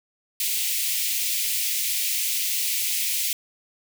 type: high-pass noise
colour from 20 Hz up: white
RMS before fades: -25 dBFS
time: 0.4-3.33 s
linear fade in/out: 2 ms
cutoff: 2100 Hz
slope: 48 dB/octave
effects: none